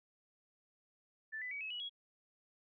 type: tone with pitch steps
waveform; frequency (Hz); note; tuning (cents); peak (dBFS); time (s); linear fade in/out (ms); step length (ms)
sine; 1760 / 1998.5 / 2269 / 2577 / 2926 / 3322; A6 / B6 / C#7 / E7 / F#7 / G#7; 0 / +20 / +40 / -40 / -20 / 0; -40; 1.32-1.896; 20; 96
effects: none